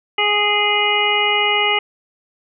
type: harmonic tone with a mistuned harmonic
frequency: 415.3 Hz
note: G#4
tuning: in tune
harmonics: 1 / 2 / 3 / 5 / 6 / 7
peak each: -23 / -21 / -24 / -19 / -24 / -19 dBFS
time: 0.18-1.79 s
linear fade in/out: 5 ms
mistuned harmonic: 6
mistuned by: -23 cents
effects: none